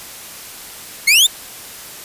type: exponential sweep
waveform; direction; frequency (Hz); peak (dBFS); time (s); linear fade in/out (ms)
sawtooth; up; 2093 to 3729; -5; 1.07-1.27; 10
effects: white hiss -34 dBFS RMS until 2.04 s + resampled to 32000 Hz